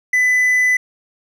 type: tone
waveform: triangle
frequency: 2000 Hz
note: B6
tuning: 21 cents sharp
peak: -10 dBFS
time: 0.13-0.77 s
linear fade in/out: 5 ms
effects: none